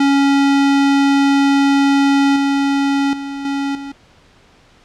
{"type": "tone with level steps", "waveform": "square", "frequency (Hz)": 278.3, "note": "C#4", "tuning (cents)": 7, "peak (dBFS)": [-11, -14, -24, -18, -27], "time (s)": [0, 3.92], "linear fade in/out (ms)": 5, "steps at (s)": [2.36, 3.13, 3.45, 3.75], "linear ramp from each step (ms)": 2, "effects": ["pink hiss -49 dBFS RMS until 4.84 s", "low-pass 5000 Hz 12 dB/octave"]}